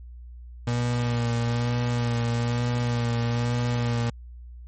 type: tone with vibrato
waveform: 35% pulse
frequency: 119.4 Hz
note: A#2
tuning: 42 cents sharp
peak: -21 dBFS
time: 0.67-4.1 s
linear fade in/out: 5 ms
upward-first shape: sine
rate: 1.1 Hz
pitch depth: 25 cents each way
effects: added 60 Hz sine -39 dBFS peak until 4.67 s + MP3 32 kbps